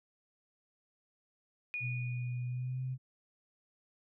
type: tone with exponential decay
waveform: sine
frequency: 2455 Hz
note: D#7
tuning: 24 cents flat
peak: -34 dBFS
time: 1.74-2.94 s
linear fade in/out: 0 ms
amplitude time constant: 260 ms
type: tone with pitch glide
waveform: sine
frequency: 123.47 to 129.31 Hz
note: B2 to C3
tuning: 0 to -20 cents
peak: -34 dBFS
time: 1.8-2.98 s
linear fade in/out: 50 ms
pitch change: +80 cents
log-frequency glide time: 2.47-2.8 s
effects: none